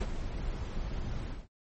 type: noise with ADSR envelope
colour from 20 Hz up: brown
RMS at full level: -26 dBFS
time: 0-1.48 s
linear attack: 15 ms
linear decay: 37 ms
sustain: -9 dB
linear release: 210 ms
effects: MP3 32 kbps